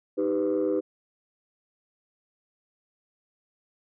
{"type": "chord", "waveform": "sine", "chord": "Eb augmented", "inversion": "none", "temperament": "equal with one note detuned", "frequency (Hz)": [311.1, 392, 499.9], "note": ["Eb4", "G4", "B4"], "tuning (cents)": [0, 0, 21], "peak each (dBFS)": -26, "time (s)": [0.17, 0.81], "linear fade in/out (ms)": 20, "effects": ["tanh soft clip ceiling -18 dBFS"]}